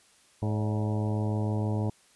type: harmonic tone with a mistuned harmonic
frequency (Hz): 106.5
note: G#2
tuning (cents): +44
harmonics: 1 / 2 / 3 / 4 / 5 / 6 / 7 / 8 / 9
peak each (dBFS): -27 / -33 / -37 / -39 / -41 / -43 / -44 / -45 / -46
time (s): 0.42-1.9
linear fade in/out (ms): 5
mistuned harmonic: 5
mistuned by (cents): +66
effects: white hiss -61 dBFS RMS until 2.15 s + resampled to 24000 Hz